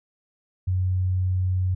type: tone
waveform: sine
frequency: 92.3 Hz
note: F#2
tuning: 4 cents flat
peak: -20 dBFS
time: 0.67-1.75 s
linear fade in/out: 10 ms
effects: none